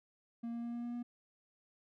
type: tone with pitch steps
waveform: triangle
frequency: 233.1 / 234.6 / 236.1 / 237.6 / 239.1 / 240.6 Hz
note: A#3 / A#3 / A#3 / A#3 / A#3 / B3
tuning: 0 / +11 / +22 / +33 / +44 / -45 cents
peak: -36 dBFS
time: 0.43-1.03 s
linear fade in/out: 10 ms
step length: 100 ms
effects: none